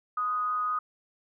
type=tone with frequency modulation; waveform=sine; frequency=1244.5 Hz; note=D#6; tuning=in tune; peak=-26 dBFS; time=0.17-0.79 s; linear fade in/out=5 ms; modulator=216 Hz; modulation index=0.26; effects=none